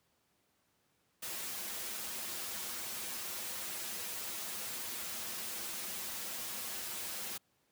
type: noise with comb filter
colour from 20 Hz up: white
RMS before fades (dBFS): -41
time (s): 1.22-7.38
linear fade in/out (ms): 10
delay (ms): 6.9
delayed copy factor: -1
effects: pink hiss -75 dBFS RMS until 7.71 s + high-pass 100 Hz 12 dB/octave